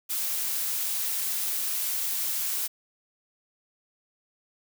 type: noise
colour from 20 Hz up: blue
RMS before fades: -29 dBFS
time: 0.09-2.68 s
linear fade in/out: 20 ms
effects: none